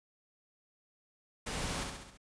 pink noise with echo, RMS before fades -38 dBFS, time 1.46-1.84 s, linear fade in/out 10 ms, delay 67 ms, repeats 5, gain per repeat -4 dB, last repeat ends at 2.175 s, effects resampled to 22050 Hz

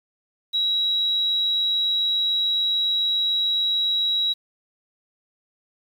sine tone, 3871 Hz, B7, 35 cents flat, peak -19 dBFS, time 0.53-4.34 s, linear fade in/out 20 ms, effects 8-bit

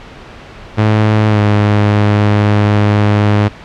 sawtooth tone with pitch glide, 107.4 to 103.92 Hz, A2 to G#2, -41 to +2 cents, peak -4 dBFS, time 0.77-3.49 s, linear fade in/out 20 ms, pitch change -57 cents, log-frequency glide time 1.29-1.4 s, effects pink hiss -33 dBFS RMS until 3.64 s + low-pass 3000 Hz 12 dB/octave

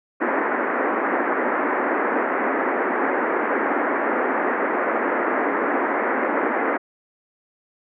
pink band-pass noise, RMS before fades -22 dBFS, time 0.2-6.78 s, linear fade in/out 20 ms, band 250 to 2000 Hz, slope 48 dB/octave, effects none

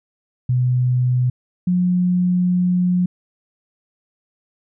sine tone pair in turn, 125.4 / 179.76 Hz, B2 / F#3, +27 / -50 cents, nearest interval tritone, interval 623 cents, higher second, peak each -14 / -14 dBFS, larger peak neither, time 0.49-1.3 / 1.67-3.06 s, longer second, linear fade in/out 5 ms, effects none

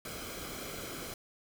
pink noise with comb filter, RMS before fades -42 dBFS, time 0.05-1.14 s, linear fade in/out 2 ms, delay 1.1 ms, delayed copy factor -0.6, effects none

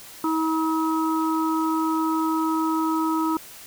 harmonic tone, 319.9 Hz, D#4, 48 cents sharp, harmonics 1 / 3 / 4, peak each -22 / -27 / -28 dBFS, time 0.24-3.37 s, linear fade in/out 2 ms, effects white hiss -43 dBFS RMS until 3.66 s

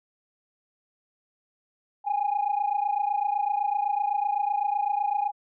sine tone pair together, 806 / 833.9 Hz, G5 / G#5, +48 / +7 cents, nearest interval minor second, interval 59 cents, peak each -25 dBFS, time 2.04-5.32 s, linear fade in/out 50 ms, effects tanh soft clip ceiling -18 dBFS

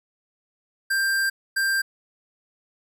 square tone bursts at uneven times, 1583 Hz, G6, 17 cents sharp, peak -21 dBFS, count 2, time 0.9-1.3 / 1.56-1.82 s, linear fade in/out 10 ms, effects none

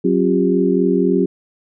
sine tone cluster, 185.4 / 269.3 / 354.3 / 397.9 Hz, F#3 / C#4 / F4 / G4, +4 / -50 / +25 / +26 cents, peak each -18 dBFS, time 0.04-1.26 s, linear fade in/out 10 ms, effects none

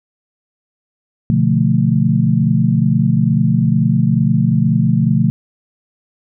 sine chord, B half-diminished seventh, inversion none, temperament equal with one note detuned, 123.47 / 145.73 / 174.61 / 220 Hz, B2 / D3 / F3 / A3, 0 / -13 / 0 / 0 cents, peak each -16 dBFS, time 1.3-5.3 s, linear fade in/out 0 ms, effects none

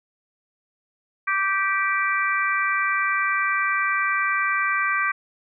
harmonic tone, 390 Hz, G4, 9 cents flat, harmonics 3 / 4 / 5 / 6, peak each -24 / -25 / -26 / -27 dBFS, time 1.27-5.12 s, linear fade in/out 10 ms, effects none

